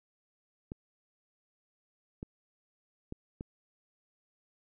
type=clicks; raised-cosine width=3 ms; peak=-26 dBFS; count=4; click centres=0.719 / 2.229 / 3.124 / 3.409 s; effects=none